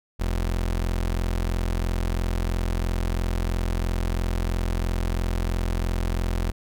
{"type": "tone", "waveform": "30% pulse", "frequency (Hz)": 43, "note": "F1", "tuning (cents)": -26, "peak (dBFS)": -20, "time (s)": [0.19, 6.52], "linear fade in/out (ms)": 20, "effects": []}